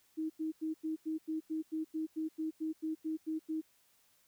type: tone bursts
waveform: sine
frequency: 316 Hz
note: D#4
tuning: 27 cents sharp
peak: -33 dBFS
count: 16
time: 0.17-3.615 s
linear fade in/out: 20 ms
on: 130 ms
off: 91 ms
effects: white hiss -70 dBFS RMS until 4.27 s